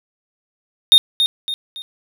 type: tone with echo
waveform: triangle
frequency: 3683 Hz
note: A#7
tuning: 22 cents flat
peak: -3 dBFS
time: 0.92-0.98 s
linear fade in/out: 0 ms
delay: 280 ms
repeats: 3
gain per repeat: -8 dB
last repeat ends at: 1.82 s
effects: none